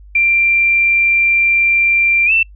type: tone with pitch glide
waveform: sine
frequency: 2367 to 2672 Hz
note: D7 to E7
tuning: +13 to +23 cents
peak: -9 dBFS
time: 0.15-2.43 s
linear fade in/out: 5 ms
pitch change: +210 cents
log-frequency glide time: 2.26-2.32 s
effects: noise-tail reverb RT60 0.1 s tail -26 dB re dry + added 50 Hz sine -36 dBFS peak until 2.55 s